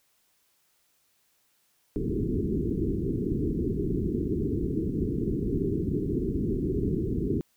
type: low-pass noise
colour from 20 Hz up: white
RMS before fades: -28 dBFS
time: 1.96-7.41 s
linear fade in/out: 0 ms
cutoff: 420 Hz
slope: 96 dB/octave
effects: white hiss -69 dBFS RMS until 7.56 s